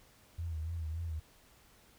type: tone with vibrato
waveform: sine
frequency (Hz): 81.3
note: E2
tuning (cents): -23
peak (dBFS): -35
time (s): 0.38-1.2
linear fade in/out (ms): 10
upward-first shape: sine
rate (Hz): 3.5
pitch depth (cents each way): 75
effects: pink hiss -63 dBFS RMS until 1.98 s